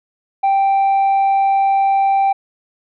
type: tone with tanh clipping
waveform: sine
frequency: 784 Hz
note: G5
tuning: in tune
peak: -12 dBFS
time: 0.43-2.33 s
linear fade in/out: 10 ms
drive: 2 dB
effects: none